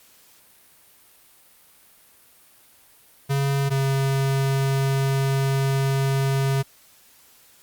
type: tone pair in turn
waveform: square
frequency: 138.59 / 135.97 Hz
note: C#3 / C#3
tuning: 0 / -33 cents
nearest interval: unison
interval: 33 cents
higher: first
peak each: -20 dBFS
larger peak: neither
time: 3.29-3.7 / 3.7-6.63 s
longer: second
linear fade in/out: 20 ms
effects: white hiss -54 dBFS RMS until 7.62 s + Opus 48 kbps